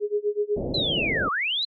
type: tone with tremolo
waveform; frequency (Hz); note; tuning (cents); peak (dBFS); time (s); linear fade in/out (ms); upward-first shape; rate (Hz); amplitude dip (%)
sine; 415.2; G#4; 0; -19; 0-0.6; 50; sine; 8; 95
type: low-pass noise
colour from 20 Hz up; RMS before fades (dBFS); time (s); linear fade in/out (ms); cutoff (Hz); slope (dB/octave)
white; -29; 0.56-1.29; 10; 620; 48
type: linear two-way sweep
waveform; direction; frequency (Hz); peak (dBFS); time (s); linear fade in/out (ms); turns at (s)
sine; down then up; 4130 to 1100 to 4130; -23; 0.74-1.65; 5; 1.3
effects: AAC 48 kbps